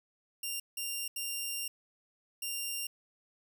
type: tone bursts at uneven times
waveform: 10% pulse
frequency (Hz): 2785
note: F7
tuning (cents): -5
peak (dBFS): -26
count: 4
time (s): 0.43-0.6 / 0.77-1.08 / 1.16-1.68 / 2.42-2.87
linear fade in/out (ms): 5
effects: none